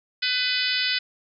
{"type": "harmonic tone", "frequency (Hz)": 501, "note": "B4", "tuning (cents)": 25, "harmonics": [3, 4, 5, 6, 7, 8, 9, 10], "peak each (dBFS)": [-30, -30, -30, -30, -30, -30, -30, -30], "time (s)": [0.22, 0.99], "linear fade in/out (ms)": 10, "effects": []}